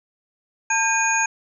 sine tone cluster, 895 / 1608 / 2467 / 6640 Hz, A5 / G6 / D#7 / G#8, +29 / +44 / -15 / -1 cents, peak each -23 dBFS, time 0.7-1.26 s, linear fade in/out 5 ms, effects none

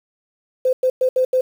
sine tone bursts at uneven times, 513 Hz, C5, 34 cents flat, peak -13 dBFS, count 5, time 0.65-0.73 / 0.83-0.9 / 1.01-1.09 / 1.16-1.25 / 1.33-1.41 s, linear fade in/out 5 ms, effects 7-bit

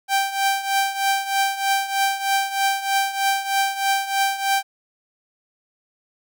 sawtooth tone with tremolo, 784 Hz, G5, in tune, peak -12 dBFS, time 0.08-4.63 s, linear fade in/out 50 ms, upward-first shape triangle, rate 3.2 Hz, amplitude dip 80%, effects none

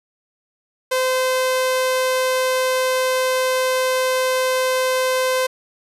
sawtooth tone, 515 Hz, C5, 28 cents flat, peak -13 dBFS, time 0.91-5.47 s, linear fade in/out 10 ms, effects resampled to 32000 Hz + 8-bit

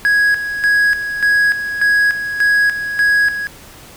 triangle tone with tremolo, 1661.2 Hz, G#6, in tune, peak -8 dBFS, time 0.05-3.47 s, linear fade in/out 0 ms, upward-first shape square, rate 1.7 Hz, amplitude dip 65%, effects pink hiss -39 dBFS RMS until 3.96 s

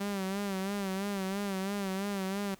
sawtooth tone with vibrato, 196 Hz, G3, in tune, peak -28 dBFS, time 0-2.55 s, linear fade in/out 10 ms, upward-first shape sine, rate 3 Hz, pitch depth 67 cents each way, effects pink hiss -59 dBFS RMS until 2.59 s

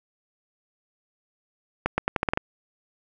accelerating click train, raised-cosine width 0.5 ms, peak -7 dBFS, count 8, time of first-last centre 1.86-2.374 s, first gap 120 ms, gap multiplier 0.83, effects none

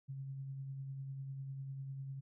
sine tone with tremolo, 135.8 Hz, C#3, 35 cents flat, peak -40 dBFS, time 0.08-2.21 s, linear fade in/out 20 ms, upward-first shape triangle, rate 10 Hz, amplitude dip 35%, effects none

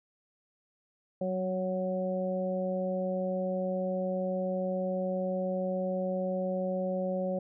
harmonic tone with a mistuned harmonic, 185 Hz, F#3, in tune, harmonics 1 / 2 / 3 / 4, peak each -33 / -40 / -31 / -42 dBFS, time 1.21-7.39 s, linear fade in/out 5 ms, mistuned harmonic 1, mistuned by +19 cents, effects none

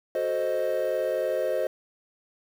triangle chord, F# diminished seventh, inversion none, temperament equal, 370 / 440 / 523.3 / 622.3 Hz, F#4 / A4 / C5 / Eb5, 0 / 0 / 0 / 0 cents, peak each -31 / -31 / -25 / -26 dBFS, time 0.15-1.67 s, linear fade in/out 2 ms, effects tanh soft clip ceiling -14 dBFS + 8-bit

